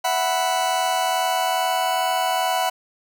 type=chord; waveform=40% pulse; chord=E suspended second; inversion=none; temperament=just; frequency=659.3 / 741.7 / 988.9 Hz; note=E5 / F#5 / B5; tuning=0 / +4 / +2 cents; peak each=-26 / -21 / -24 dBFS; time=0.04-2.7 s; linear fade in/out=10 ms; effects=none